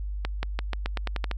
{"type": "accelerating click train", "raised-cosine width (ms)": 0.3, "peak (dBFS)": -13, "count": 10, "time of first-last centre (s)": [0.25, 1.313], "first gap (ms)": 180, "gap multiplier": 0.89, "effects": ["added 50 Hz sine -29 dBFS peak until 1.37 s"]}